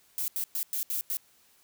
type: noise bursts at uneven times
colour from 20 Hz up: violet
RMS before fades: -31 dBFS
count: 6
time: 0.18-0.28 / 0.36-0.44 / 0.55-0.63 / 0.73-0.83 / 0.9-1.01 / 1.1-1.17 s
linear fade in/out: 0 ms
effects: white hiss -63 dBFS RMS until 1.63 s